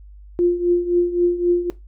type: tone with tremolo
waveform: sine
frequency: 350.5 Hz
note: F4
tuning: 6 cents sharp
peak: -11 dBFS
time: 0.39-1.7 s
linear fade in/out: 0 ms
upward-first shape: triangle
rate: 3.8 Hz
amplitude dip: 80%
effects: noise-tail reverb RT60 0.2 s tail -18 dB re dry + added 50 Hz sine -39 dBFS peak until 1.87 s